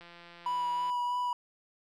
click train, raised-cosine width 0.3 ms, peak -35 dBFS, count 154, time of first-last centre 0.01-0.9 s, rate 172 Hz
triangle tone with vibrato, 980 Hz, B5, 14 cents flat, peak -27 dBFS, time 0.46-1.33 s, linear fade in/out 2 ms, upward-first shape sine, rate 3.1 Hz, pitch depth 13 cents each way
effects none

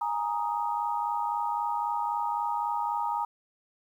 sine chord, Ab suspended second, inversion none, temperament just, 830.6 / 934.4 / 1245.9 Hz, Ab5 / Bb5 / Eb6, 0 / +4 / +2 cents, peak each -32 / -29 / -35 dBFS, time 0.01-3.25 s, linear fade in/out 5 ms, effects 10-bit

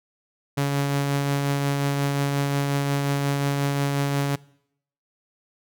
sawtooth tone with tremolo, 140.9 Hz, C#3, 29 cents sharp, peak -16 dBFS, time 0.57-4.36 s, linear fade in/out 10 ms, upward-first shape triangle, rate 5.6 Hz, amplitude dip 30%, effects noise-tail reverb RT60 0.7 s tail -22 dB re dry

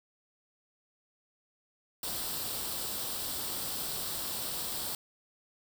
white noise with comb filter, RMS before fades -36 dBFS, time 2.03-4.95 s, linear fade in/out 2 ms, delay 0.23 ms, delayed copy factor +0.55, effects none

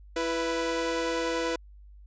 sawtooth tone pair together, 332.7 / 493.9 Hz, E4 / B4, +16 / 0 cents, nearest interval perfect fifth, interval 684 cents, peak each -27 / -25 dBFS, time 0.16-1.56 s, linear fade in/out 5 ms, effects added 50 Hz sine -47 dBFS peak until 2.06 s + resampled to 16000 Hz

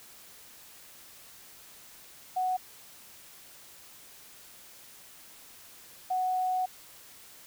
sine tone bursts at uneven times, 740 Hz, F#5, in tune, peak -26 dBFS, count 2, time 2.36-2.57 / 6.1-6.66 s, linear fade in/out 10 ms, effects white hiss -52 dBFS RMS until 7.46 s

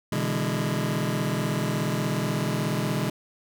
sawtooth chord, E dominant seventh, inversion second, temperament just, 123.61 / 148.33 / 164.81 / 206 Hz, B2 / D3 / E3 / G#3, +2 / +18 / 0 / -14 cents, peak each -26 dBFS, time 0.12-3.1 s, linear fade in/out 5 ms, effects none

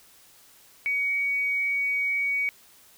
sine tone, 2251 Hz, C#7, 26 cents sharp, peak -23 dBFS, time 0.86-2.49 s, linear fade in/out 0 ms, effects white hiss -55 dBFS RMS until 2.97 s

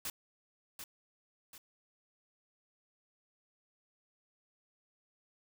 white noise with echo, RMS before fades -39 dBFS, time 0.05-0.1 s, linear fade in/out 2 ms, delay 740 ms, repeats 2, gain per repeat -7 dB, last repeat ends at 1.58 s, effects none

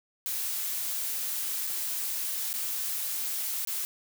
blue noise with dropouts, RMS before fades -32 dBFS, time 0.26-3.85 s, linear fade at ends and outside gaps 0 ms, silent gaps 1.669-1.673 / 2.53-2.539 / 3.65-3.673 s, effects none

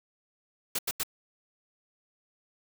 white noise bursts, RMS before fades -30 dBFS, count 3, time 0.75-1.034 s, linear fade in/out 5 ms, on 38 ms, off 85 ms, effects none

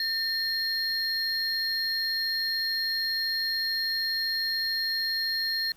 triangle tone pair together, 1808 / 4231 Hz, A6 / C8, +47 / +19 cents, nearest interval octave + minor third, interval 1472 cents, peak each -30 / -26 dBFS, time 0-5.72 s, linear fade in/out 2 ms, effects pink hiss -59 dBFS RMS until 5.76 s

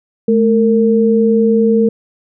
sine tone pair together, 215.9 / 457.5 Hz, A3 / A#4, -33 / -32 cents, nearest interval octave + minor second, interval 1301 cents, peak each -11 dBFS, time 0.28-1.89 s, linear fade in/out 5 ms, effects none

